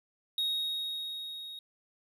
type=tone with level ramp; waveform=triangle; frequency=3757 Hz; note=A#7; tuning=13 cents sharp; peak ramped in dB=-26 to -40 dBFS; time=0.38-1.59 s; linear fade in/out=2 ms; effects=none